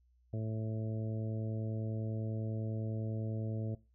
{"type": "harmonic tone", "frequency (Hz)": 110, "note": "A2", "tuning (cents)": 0, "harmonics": [1, 2, 3, 4, 5, 6], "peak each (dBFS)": [-35, -43, -47, -48, -49, -51], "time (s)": [0.33, 3.75], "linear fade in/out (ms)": 5, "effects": ["noise-tail reverb RT60 0.3 s tail -21 dB re dry", "added 61 Hz sine -66 dBFS peak until 3.94 s"]}